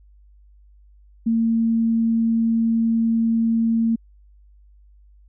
sine tone, 227.6 Hz, A#3, 41 cents flat, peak -16 dBFS, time 1.26-3.96 s, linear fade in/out 10 ms, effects added 50 Hz sine -48 dBFS peak until 5.28 s

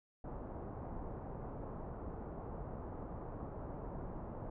pink low-pass noise, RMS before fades -45 dBFS, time 0.24-4.5 s, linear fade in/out 5 ms, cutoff 1000 Hz, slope 24 dB/octave, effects none

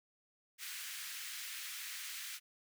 pink high-pass noise, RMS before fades -45 dBFS, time 0.58-2.4 s, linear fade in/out 50 ms, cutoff 1700 Hz, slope 24 dB/octave, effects none

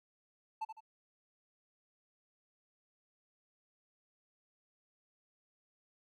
triangle tone with echo, 880 Hz, A5, in tune, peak -33 dBFS, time 0.61-0.65 s, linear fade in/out 10 ms, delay 78 ms, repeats 2, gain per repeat -8 dB, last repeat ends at 0.806 s, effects none

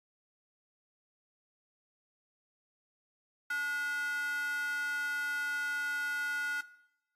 square tone with high-pass filter, 289.3 Hz, D4, 26 cents flat, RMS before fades -34 dBFS, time 3.5-6.61 s, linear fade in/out 5 ms, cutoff 1500 Hz, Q 8.6, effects noise-tail reverb RT60 0.9 s tail -20 dB re dry + AAC 48 kbps

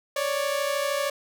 sawtooth tone pair together, 554.4 / 587.4 Hz, C#5 / D5, 0 / 0 cents, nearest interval minor second, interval 100 cents, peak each -23 / -24 dBFS, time 0.16-1.1 s, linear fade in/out 5 ms, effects none

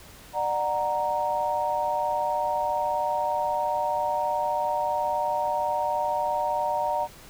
sine chord, D augmented, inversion none, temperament equal with one note detuned, 596.9 / 740 / 932.3 Hz, D5 / F#5 / A#5, +28 / 0 / 0 cents, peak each -29 / -29 / -26 dBFS, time 0.33-7.08 s, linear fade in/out 50 ms, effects pink hiss -48 dBFS RMS until 7.29 s

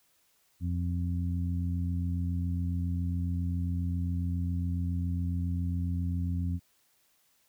harmonic tone, 87.31 Hz, F2, in tune, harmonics 1 / 2 / 3, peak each -29 / -35 / -39 dBFS, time 0.6-6.6 s, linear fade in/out 50 ms, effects white hiss -69 dBFS RMS until 7.48 s

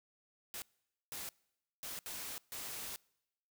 white noise bursts at uneven times, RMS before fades -44 dBFS, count 5, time 0.54-0.62 / 1.12-1.29 / 1.83-1.99 / 2.06-2.38 / 2.52-2.96 s, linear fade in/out 0 ms, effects noise-tail reverb RT60 0.9 s tail -26 dB re dry

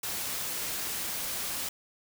white noise, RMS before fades -34 dBFS, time 0.03-1.69 s, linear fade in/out 5 ms, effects none

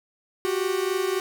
45% pulse tone pair together, 365.8 / 389.3 Hz, F#4 / G4, -20 / -12 cents, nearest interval minor second, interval 108 cents, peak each -26 dBFS, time 0.45-1.2 s, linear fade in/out 0 ms, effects none

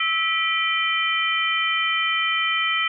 sine tone cluster, 1308 / 1961 / 2382 / 3077 Hz, E6 / B6 / D7 / G7, -14 / -13 / +24 / -33 cents, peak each -25 dBFS, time 0-2.88 s, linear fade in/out 5 ms, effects none

